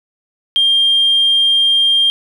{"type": "tone", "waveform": "sine", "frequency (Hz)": 3200, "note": "G7", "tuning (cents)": 35, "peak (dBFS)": -8, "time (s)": [0.56, 2.1], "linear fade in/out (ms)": 0, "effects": ["tanh soft clip ceiling -5 dBFS", "8-bit"]}